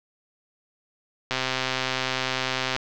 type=click train; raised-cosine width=0.2 ms; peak=-7 dBFS; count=190; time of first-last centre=1.31-2.764 s; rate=130 Hz; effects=low-pass 5000 Hz 12 dB/octave + 8-bit